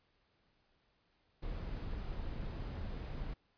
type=noise; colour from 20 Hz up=brown; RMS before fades=-41 dBFS; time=1.42-3.34 s; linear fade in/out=10 ms; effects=pink hiss -75 dBFS RMS until 3.57 s + resampled to 11025 Hz